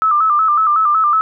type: tone with vibrato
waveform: sine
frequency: 1244.5 Hz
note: D#6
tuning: in tune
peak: -10 dBFS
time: 0.02-1.21 s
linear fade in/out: 0 ms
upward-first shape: square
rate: 5.4 Hz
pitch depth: 74 cents each way
effects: none